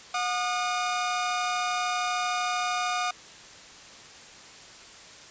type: tone pair together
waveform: sawtooth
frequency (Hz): 726 / 1221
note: F#5 / D#6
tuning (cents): -33 / -33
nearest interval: major sixth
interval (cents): 900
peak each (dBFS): -25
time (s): 0.14-3.11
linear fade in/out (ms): 5
effects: white hiss -47 dBFS RMS until 5.3 s + resampled to 16000 Hz